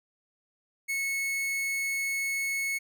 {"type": "tone", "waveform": "45% pulse", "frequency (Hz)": 2197, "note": "C#7", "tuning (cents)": -16, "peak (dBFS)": -28, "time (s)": [0.88, 2.79], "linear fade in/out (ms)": 20, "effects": []}